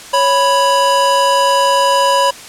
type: tone pair together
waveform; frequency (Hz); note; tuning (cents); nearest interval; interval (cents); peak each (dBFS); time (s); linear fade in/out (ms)
square; 554.4 / 987.8; C#5 / B5; 0 / 0; minor seventh; 1000; -15 / -12; 0.13-2.31; 10
effects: white hiss -33 dBFS RMS until 2.48 s + low-pass 9000 Hz 12 dB/octave